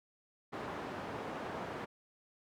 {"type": "band-pass noise", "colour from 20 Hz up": "white", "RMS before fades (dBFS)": -42, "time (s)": [0.52, 1.86], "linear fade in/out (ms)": 20, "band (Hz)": [100, 980], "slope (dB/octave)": 12, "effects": []}